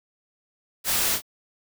white noise with echo, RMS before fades -24 dBFS, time 0.84-1.19 s, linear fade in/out 50 ms, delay 31 ms, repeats 1, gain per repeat -7 dB, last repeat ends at 1.221 s, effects none

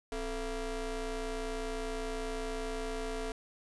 30% pulse ring-modulated tone, 235.1 Hz, A#3, 15 cents sharp, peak -29 dBFS, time 0.12-3.32 s, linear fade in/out 2 ms, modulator 205 Hz, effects resampled to 24000 Hz

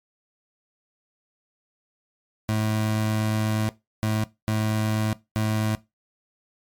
25% pulse tone bursts at uneven times, 108.4 Hz, A2, 25 cents flat, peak -18 dBFS, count 4, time 2.49-3.69 / 4.03-4.24 / 4.48-5.13 / 5.36-5.75 s, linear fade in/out 0 ms, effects noise-tail reverb RT60 0.2 s tail -18 dB re dry + MP3 96 kbps

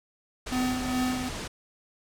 pink low-pass noise, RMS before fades -36 dBFS, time 0.46-1.48 s, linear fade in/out 10 ms, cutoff 9000 Hz, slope 24 dB/octave
square tone with tremolo, 253.1 Hz, B3, 43 cents sharp, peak -25 dBFS, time 0.52-1.29 s, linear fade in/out 5 ms, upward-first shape sine, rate 2.5 Hz, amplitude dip 55%
effects none

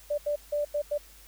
sine tone bursts at uneven times, 587.3 Hz, D5, in tune, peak -25 dBFS, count 5, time 0.1-0.18 / 0.26-0.36 / 0.52-0.65 / 0.74-0.82 / 0.91-0.98 s, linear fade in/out 10 ms, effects added 50 Hz sine -54 dBFS peak until 1.27 s + white hiss -54 dBFS RMS until 1.27 s

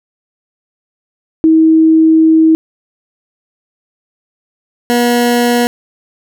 sine / 20% pulse tone pair in turn, 320 / 240.6 Hz, D#4 / B3, +49 / -45 cents, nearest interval perfect fourth, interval 494 cents, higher first, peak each -4 dBFS, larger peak neither, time 1.44-2.55 / 4.9-5.67 s, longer first, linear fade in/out 0 ms, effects none

